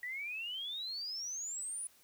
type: exponential sweep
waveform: sine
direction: up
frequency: 1921 to 10000 Hz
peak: -38 dBFS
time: 0.03-1.87 s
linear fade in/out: 2 ms
effects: white hiss -65 dBFS RMS until 2.03 s